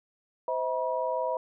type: tone cluster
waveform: sine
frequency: 516 / 642 / 965 Hz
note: C5 / E5 / B5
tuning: -24 / -46 / -40 cents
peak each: -31 dBFS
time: 0.48-1.37 s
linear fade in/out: 2 ms
effects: none